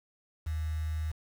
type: tone with quantisation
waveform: sine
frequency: 78.4 Hz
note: D#2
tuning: 14 cents sharp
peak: -30 dBFS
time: 0.46-1.12 s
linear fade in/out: 10 ms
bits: 8
effects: none